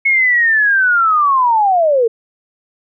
sine linear sweep, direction down, 2194 to 440 Hz, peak -9 dBFS, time 0.05-2.08 s, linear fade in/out 10 ms, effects none

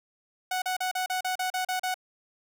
sawtooth tone bursts, 740 Hz, F#5, in tune, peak -23 dBFS, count 10, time 0.51-1.943 s, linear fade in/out 5 ms, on 110 ms, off 37 ms, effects none

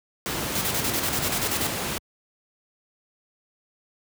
pink noise, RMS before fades -28 dBFS, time 0.26-1.98 s, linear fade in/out 0 ms
white noise bursts, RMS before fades -27 dBFS, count 12, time 0.55-1.671 s, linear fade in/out 5 ms, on 65 ms, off 31 ms
effects high-pass 80 Hz 12 dB/octave

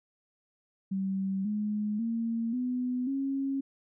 sine tone with pitch steps, 192.7 / 210.1 / 229.2 / 249.9 / 272.5 Hz, G3 / G#3 / A#3 / B3 / C#4, -29 / +20 / -29 / +21 / -29 cents, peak -28 dBFS, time 0.91-3.61 s, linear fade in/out 10 ms, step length 540 ms, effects none

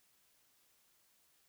silence, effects white hiss -72 dBFS RMS until 1.48 s

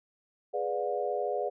sine chord, G# diminished seventh, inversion none, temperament equal with one note detuned, 415.3 / 493.9 / 587.3 / 716.4 Hz, G#4 / B4 / D5 / F5, 0 / 0 / 0 / +44 cents, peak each -34 dBFS, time 0.53-1.5 s, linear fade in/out 20 ms, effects none

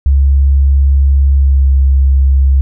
sine tone with pitch glide, 68.8 to 67.5 Hz, C#2 to C#2, -12 to -45 cents, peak -5 dBFS, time 0.06-2.61 s, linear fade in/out 0 ms, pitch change -33 cents, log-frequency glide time 1.35-1.67 s, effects none

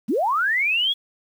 sine linear sweep, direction up, 174.61 to 3400 Hz, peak -18 dBFS, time 0.08-0.94 s, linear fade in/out 20 ms, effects 8-bit

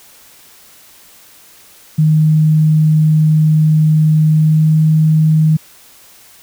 sine tone with pitch glide, 155.3 to 156.65 Hz, D#3 to D#3, -3 to +12 cents, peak -7 dBFS, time 1.98-5.57 s, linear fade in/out 10 ms, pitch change +15 cents, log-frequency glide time 4.26-4.83 s, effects white hiss -43 dBFS RMS until 6.42 s

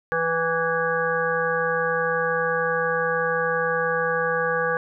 harmonic tone, 164.81 Hz, E3, in tune, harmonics 1 / 3 / 5 / 7 / 9 / 10, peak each -35 / -24 / -31 / -28 / -30 / -26 dBFS, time 0.12-4.77 s, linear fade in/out 0 ms, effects none

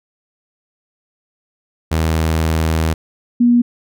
sawtooth / sine tone pair in turn, 80.2 / 240.3 Hz, E2 / B3, -47 / -47 cents, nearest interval octave + perfect fifth, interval 1900 cents, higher second, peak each -10 / -8 dBFS, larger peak second, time 1.91-2.94 / 3.4-3.62 s, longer first, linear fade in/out 10 ms, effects none

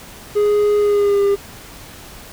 triangle tone with pitch glide, 415.3 to 400.9 Hz, G#4 to G4, 0 to +39 cents, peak -10 dBFS, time 0.35-1.36 s, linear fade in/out 20 ms, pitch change -61 cents, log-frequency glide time 0.78-1.22 s, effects pink hiss -38 dBFS RMS until 2.32 s

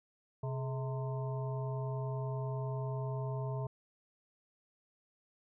harmonic tone with a mistuned harmonic, 130 Hz, C3, 11 cents flat, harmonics 1 / 3 / 5 / 7 / 8, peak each -35 / -44 / -45 / -48 / -51 dBFS, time 0.43-3.67 s, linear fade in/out 5 ms, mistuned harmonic 3, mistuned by +130 cents, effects none

